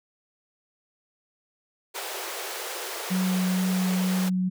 pink high-pass noise, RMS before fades -34 dBFS, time 1.94-4.3 s, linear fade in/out 20 ms, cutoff 350 Hz, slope 96 dB/octave
sine tone with vibrato, 185 Hz, F#3, in tune, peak -22 dBFS, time 3.1-4.5 s, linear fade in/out 20 ms, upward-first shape triangle, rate 2.1 Hz, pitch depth 9 cents each way
effects none

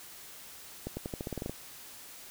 accelerating click train, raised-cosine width 2 ms, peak -22 dBFS, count 11, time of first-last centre 0.87-1.496 s, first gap 100 ms, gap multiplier 0.89, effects white hiss -49 dBFS RMS until 2.3 s

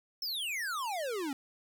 square exponential sweep, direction down, 5450 to 261.6 Hz, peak -34 dBFS, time 0.22-1.33 s, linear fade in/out 2 ms, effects 11-bit

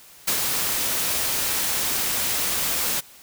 white noise with ADSR envelope, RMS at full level -21 dBFS, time 0.27-3.01 s, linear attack 11 ms, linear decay 90 ms, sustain -3 dB, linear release 18 ms, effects white hiss -48 dBFS RMS until 3.22 s

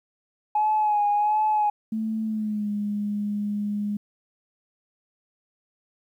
sine tone with vibrato, 841 Hz, G#5, 22 cents sharp, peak -18 dBFS, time 0.55-1.7 s, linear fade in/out 5 ms, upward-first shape sine, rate 1.4 Hz, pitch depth 38 cents each way
sine tone with pitch glide, 220 to 206.5 Hz, A3 to G#3, 0 to -10 cents, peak -24 dBFS, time 1.92-3.97 s, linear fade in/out 5 ms, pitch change -110 cents, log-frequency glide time 2.24-2.7 s
effects tanh soft clip ceiling -14 dBFS + 10-bit

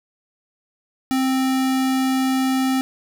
square tone, 262.5 Hz, C4, 6 cents sharp, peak -18 dBFS, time 1.11-2.81 s, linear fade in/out 0 ms, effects none

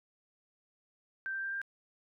sine tone with pitch steps, 1564 / 1573.1 / 1582.2 / 1591.3 Hz, G6 / G6 / G6 / G6, -4 / +6 / +16 / +26 cents, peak -34 dBFS, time 1.26-1.616 s, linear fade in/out 0 ms, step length 89 ms, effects none

